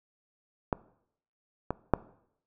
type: clicks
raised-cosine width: 1 ms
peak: -12 / -15 / -6 dBFS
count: 3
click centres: 0.728 / 1.706 / 1.937 s
effects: noise-tail reverb RT60 0.7 s tail -20 dB re dry